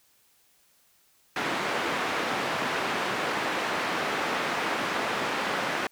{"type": "band-pass noise", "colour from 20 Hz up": "white", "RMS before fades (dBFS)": -29, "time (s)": [1.36, 5.87], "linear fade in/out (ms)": 2, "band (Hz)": [200, 1800], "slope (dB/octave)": 12, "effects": ["white hiss -64 dBFS RMS until 5.91 s"]}